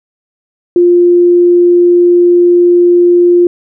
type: tone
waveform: sine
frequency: 350.8 Hz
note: F4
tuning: 8 cents sharp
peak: -3 dBFS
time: 0.76-3.47 s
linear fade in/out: 2 ms
effects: none